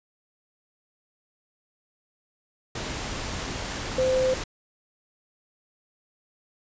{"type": "tone in noise", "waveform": "sine", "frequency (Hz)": 517, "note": "C5", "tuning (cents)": -21, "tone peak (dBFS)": -20, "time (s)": [3.98, 4.34], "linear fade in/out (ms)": 5, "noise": "pink", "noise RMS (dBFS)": -32, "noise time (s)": [2.75, 4.44], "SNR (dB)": 9, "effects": ["resampled to 16000 Hz"]}